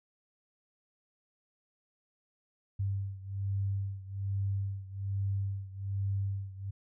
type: beating tone pair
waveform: sine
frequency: 98 / 99.2 Hz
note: G2 / G2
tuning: 0 / +21 cents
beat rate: 1.2 Hz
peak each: -33 / -36 dBFS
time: 2.79-6.71 s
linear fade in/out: 10 ms
effects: none